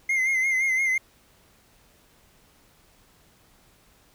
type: tone with vibrato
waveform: triangle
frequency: 2093 Hz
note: C7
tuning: in tune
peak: -19 dBFS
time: 0.09-0.98 s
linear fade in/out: 5 ms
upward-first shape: sine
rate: 5.8 Hz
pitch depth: 51 cents each way
effects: pink hiss -59 dBFS RMS until 4.14 s